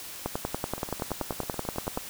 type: two click trains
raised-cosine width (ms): 1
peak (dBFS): -23 / -14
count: 12 / 19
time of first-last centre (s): 0.78-1.978 / 0.26-1.974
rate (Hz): 9.18 / 10.5
effects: white hiss -41 dBFS RMS until 2.09 s